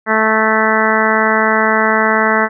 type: harmonic tone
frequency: 219 Hz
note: A3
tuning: 8 cents flat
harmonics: 1 / 2 / 3 / 4 / 5 / 6 / 7 / 8 / 9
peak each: -19 / -19 / -19 / -19 / -19 / -19 / -19 / -19 / -19 dBFS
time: 0.06-2.49 s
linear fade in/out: 50 ms
effects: none